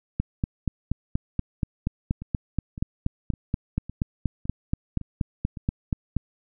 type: two click trains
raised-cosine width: 5 ms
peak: -11 / -23 dBFS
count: 26 / 7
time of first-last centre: 0.2-6.167 / 2.22-5.572 s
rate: 4.19 / 1.79 Hz
effects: none